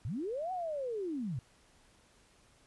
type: linear two-way sweep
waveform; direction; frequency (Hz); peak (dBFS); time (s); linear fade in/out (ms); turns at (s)
sine; up then down; 86.3 to 760 to 110.4; -34; 0.05-1.39; 0; 0.52
effects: pink hiss -65 dBFS RMS until 2.66 s + resampled to 24000 Hz